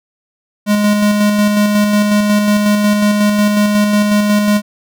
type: tone with tremolo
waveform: square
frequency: 207.7 Hz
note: G#3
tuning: in tune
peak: -9 dBFS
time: 0.66-4.62 s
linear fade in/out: 50 ms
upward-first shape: square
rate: 5.5 Hz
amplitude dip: 30%
effects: none

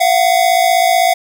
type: tone pair together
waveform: square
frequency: 683 / 738.9 Hz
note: F5 / F#5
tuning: -39 / -3 cents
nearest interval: minor second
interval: 136 cents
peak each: -13 dBFS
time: 0-1.14 s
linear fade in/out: 10 ms
effects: none

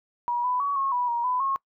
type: tone with pitch steps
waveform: sine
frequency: 961 / 996 / 1129 / 1089 / 981 / 945 / 1001 / 1086 Hz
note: B5 / B5 / C#6 / C#6 / B5 / A#5 / B5 / C#6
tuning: -48 / +14 / +31 / -31 / -12 / +23 / +23 / -36 cents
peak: -23 dBFS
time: 0.28-1.56 s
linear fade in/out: 0 ms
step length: 160 ms
effects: noise-tail reverb RT60 0.1 s tail -23 dB re dry

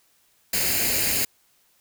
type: noise with comb filter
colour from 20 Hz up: white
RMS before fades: -23 dBFS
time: 0.53-1.25 s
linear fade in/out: 5 ms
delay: 0.43 ms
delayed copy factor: +0.65
effects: white hiss -63 dBFS RMS until 1.8 s

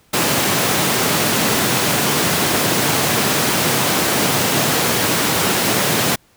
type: high-pass noise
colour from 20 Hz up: pink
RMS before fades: -17 dBFS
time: 0.13-6.16 s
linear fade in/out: 10 ms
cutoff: 120 Hz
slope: 24 dB/octave
effects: pink hiss -55 dBFS RMS until 6.36 s

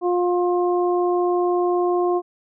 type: harmonic tone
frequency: 354.7 Hz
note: F4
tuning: 27 cents sharp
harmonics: 1 / 2 / 3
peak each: -18 / -24 / -28 dBFS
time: 0.01-2.22 s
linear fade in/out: 50 ms
effects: none

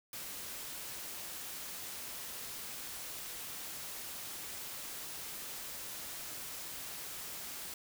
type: noise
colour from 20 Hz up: white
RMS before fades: -44 dBFS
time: 0.13-7.74 s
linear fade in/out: 2 ms
effects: none

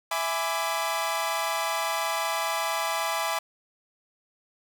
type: chord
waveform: sawtooth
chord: E dominant seventh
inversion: none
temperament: equal with one note detuned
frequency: 659.3 / 830.6 / 1001.6 / 1174.7 Hz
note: E5 / G#5 / B5 / D6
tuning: 0 / 0 / +24 / 0 cents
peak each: -28 dBFS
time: 0.11-3.39 s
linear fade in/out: 5 ms
effects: none

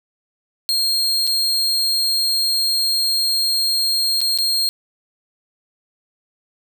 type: tone with dropouts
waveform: 40% pulse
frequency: 4224 Hz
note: C8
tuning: 16 cents sharp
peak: -15 dBFS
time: 0.69-4.69 s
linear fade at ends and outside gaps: 0 ms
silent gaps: 1.269-1.274 / 4.206-4.214 / 4.376-4.386 s
effects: none

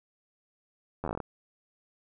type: slowing click train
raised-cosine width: 1 ms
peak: -19 dBFS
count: 10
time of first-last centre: 1.04-1.203 s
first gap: 11 ms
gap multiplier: 1.12
effects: none

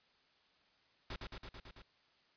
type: noise with echo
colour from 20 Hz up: pink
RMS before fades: -43 dBFS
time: 1.1-1.16 s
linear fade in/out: 2 ms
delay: 110 ms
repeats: 6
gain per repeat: -2 dB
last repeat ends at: 1.82 s
effects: white hiss -71 dBFS RMS until 2.36 s + resampled to 11025 Hz

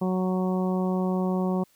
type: harmonic tone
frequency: 185 Hz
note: F#3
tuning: in tune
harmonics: 1 / 2 / 3 / 4 / 5 / 6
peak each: -24 / -30 / -34 / -36 / -38 / -40 dBFS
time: 0.01-1.64 s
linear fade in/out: 10 ms
effects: white hiss -63 dBFS RMS until 1.75 s

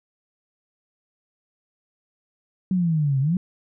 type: exponential two-way sweep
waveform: sine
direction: down then up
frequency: 190.4 to 130.81 to 190.4 Hz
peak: -18 dBFS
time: 2.71-3.37 s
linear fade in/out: 2 ms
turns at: 3.2 s
effects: none

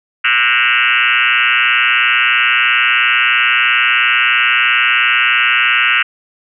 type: tone with frequency modulation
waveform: sine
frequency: 2093 Hz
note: C7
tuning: in tune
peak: -9 dBFS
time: 0.24-6.03 s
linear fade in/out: 10 ms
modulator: 123 Hz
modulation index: 6.3
effects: none

